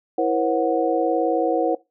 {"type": "tone cluster", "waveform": "sine", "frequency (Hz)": [328.7, 479.2, 538, 735], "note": ["E4", "A#4", "C5", "F#5"], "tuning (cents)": [-5, 48, 48, -12], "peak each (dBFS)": -23, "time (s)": [0.18, 1.75], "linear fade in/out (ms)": 5, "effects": ["noise-tail reverb RT60 0.2 s tail -20 dB re dry"]}